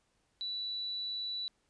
sine tone, 3951 Hz, B7, in tune, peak -35 dBFS, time 0.41-1.48 s, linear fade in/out 0 ms, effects pink hiss -75 dBFS RMS until 1.69 s + resampled to 22050 Hz

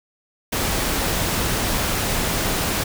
pink noise, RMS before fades -22 dBFS, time 0.52-2.84 s, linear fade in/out 10 ms, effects none

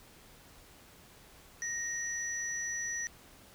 sine tone pair together, 1864.7 / 5898 Hz, A#6 / F#8, 0 / -6 cents, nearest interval octave + minor sixth, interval 1994 cents, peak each -37 / -36 dBFS, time 1.62-3.07 s, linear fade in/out 0 ms, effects pink hiss -57 dBFS RMS until 3.54 s

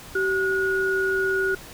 sine tone pair together, 383.5 / 1448 Hz, G4 / F#6, -38 / -38 cents, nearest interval octave + major seventh, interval 2300 cents, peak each -23 dBFS, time 0.15-1.55 s, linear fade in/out 5 ms, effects pink hiss -42 dBFS RMS until 1.73 s

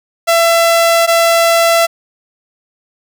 sawtooth tone pair in turn, 671 / 671 Hz, E5 / E5, +31 / +31 cents, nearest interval unison, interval 0 cents, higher neither, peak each -4 dBFS, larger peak neither, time 0.27-1.07 / 1.07-1.87 s, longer neither, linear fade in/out 20 ms, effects none

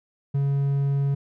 triangle tone, 139.6 Hz, C#3, 13 cents sharp, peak -18 dBFS, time 0.34-1.15 s, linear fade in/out 10 ms, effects none

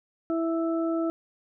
harmonic tone, 329.6 Hz, E4, in tune, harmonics 1 / 2 / 4, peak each -25 / -31 / -37 dBFS, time 0.3-1.1 s, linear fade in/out 0 ms, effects none

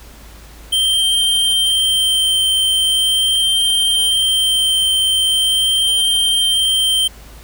square tone with vibrato, 3136 Hz, G7, in tune, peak -13 dBFS, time 0.72-7.08 s, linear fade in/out 10 ms, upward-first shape sine, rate 0.41 Hz, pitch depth 10 cents each way, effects added 54 Hz sine -38 dBFS peak until 7.43 s + pink hiss -42 dBFS RMS until 7.43 s

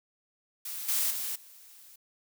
blue noise with level steps, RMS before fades -38 / -28 / -34 / -53 dBFS, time 0.65-1.96 s, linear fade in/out 5 ms, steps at 0.88 / 1.1 / 1.35 s, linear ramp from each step 10 ms, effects none

